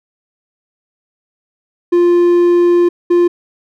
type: tone pair in turn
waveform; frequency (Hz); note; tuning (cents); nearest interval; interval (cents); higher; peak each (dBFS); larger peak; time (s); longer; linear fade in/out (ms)
triangle; 349.2 / 349.2; F4 / F4; 0 / 0; unison; 0; neither; -5; neither; 1.92-2.89 / 3.1-3.28; first; 10
effects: none